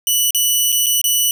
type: tone with dropouts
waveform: 10% pulse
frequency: 2960 Hz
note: F#7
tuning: in tune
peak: -5 dBFS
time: 0.07-1.31 s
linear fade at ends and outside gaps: 1 ms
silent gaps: 0.307-0.347 / 0.72-0.725 / 0.861-0.866 / 1.015-1.041 s
effects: none